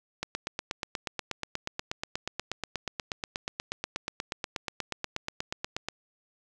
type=click train; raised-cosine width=0.2 ms; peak=-14 dBFS; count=48; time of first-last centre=0.23-5.886 s; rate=8.31 Hz; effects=none